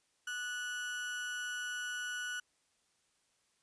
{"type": "tone with amplitude modulation", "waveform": "35% pulse", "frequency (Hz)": 1473, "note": "F#6", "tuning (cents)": -8, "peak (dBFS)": -34, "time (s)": [0.27, 2.4], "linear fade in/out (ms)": 5, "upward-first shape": "sine", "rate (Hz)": 257, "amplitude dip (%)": 35, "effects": ["white hiss -75 dBFS RMS until 3.62 s", "resampled to 22050 Hz"]}